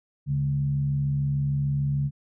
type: tone with frequency modulation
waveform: sine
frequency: 141.4 Hz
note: C#3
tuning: 35 cents sharp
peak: -22 dBFS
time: 0.26-2.11 s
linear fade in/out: 50 ms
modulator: 66.7 Hz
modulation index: 0.39
effects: none